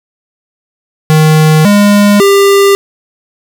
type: tone with pitch steps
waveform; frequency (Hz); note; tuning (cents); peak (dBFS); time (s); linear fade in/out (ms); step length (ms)
square; 155.8 / 204.6 / 397.5; D#3 / G#3 / G4; +3 / -26 / +24; -4; 1.1-2.75; 0; 550
effects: none